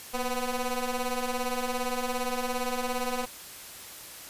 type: ring-modulated tone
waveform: 15% pulse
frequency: 249.3 Hz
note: B3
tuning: 16 cents sharp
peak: -19 dBFS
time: 0.13-3.26 s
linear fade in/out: 20 ms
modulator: 258 Hz
effects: white hiss -44 dBFS RMS until 4.29 s + resampled to 32000 Hz